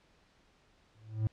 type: tone with exponential growth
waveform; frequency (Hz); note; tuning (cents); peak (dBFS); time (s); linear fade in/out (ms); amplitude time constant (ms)
triangle; 109.3; A2; -11; -22; 0.95-1.27; 0; 69
effects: pink hiss -67 dBFS RMS until 1.32 s + low-pass 5000 Hz 12 dB/octave